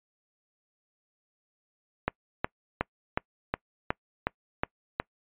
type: click train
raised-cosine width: 0.5 ms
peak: -10 dBFS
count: 9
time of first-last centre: 2.08-5 s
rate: 2.74 Hz
effects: noise-tail reverb RT60 0.1 s tail -26 dB re dry + resampled to 8000 Hz